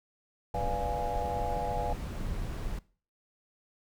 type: noise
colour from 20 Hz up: brown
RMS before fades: -35 dBFS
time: 0.54-2.79 s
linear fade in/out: 5 ms
type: chord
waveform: sine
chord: B diminished seventh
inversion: none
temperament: equal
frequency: 493.9 / 587.3 / 698.5 / 830.6 Hz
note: B4 / D5 / F5 / Ab5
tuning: 0 / 0 / 0 / 0 cents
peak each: -37 / -39 / -36 / -34 dBFS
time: 0.54-1.93 s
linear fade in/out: 5 ms
effects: noise-tail reverb RT60 0.4 s tail -20 dB re dry